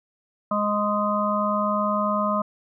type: harmonic tone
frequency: 207.7 Hz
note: G#3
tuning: in tune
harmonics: 1 / 3 / 5 / 6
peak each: -26 / -26 / -26 / -26 dBFS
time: 0.51-2.42 s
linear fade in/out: 5 ms
effects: none